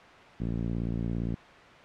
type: tone with low-pass filter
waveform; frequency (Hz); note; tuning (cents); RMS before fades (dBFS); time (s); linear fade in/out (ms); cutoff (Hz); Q
5% pulse; 57.5; A#1; -23; -31; 0.4-1.35; 5; 200; 1.2
effects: white hiss -49 dBFS RMS until 1.84 s + low-pass 2000 Hz 12 dB/octave